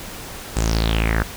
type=tone with low-pass filter sweep; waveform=sawtooth; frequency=55.4 Hz; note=A1; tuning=13 cents sharp; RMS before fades=-19 dBFS; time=0.56-1.23 s; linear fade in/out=10 ms; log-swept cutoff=8200 to 1500 Hz; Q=5.7; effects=pink hiss -34 dBFS RMS until 1.36 s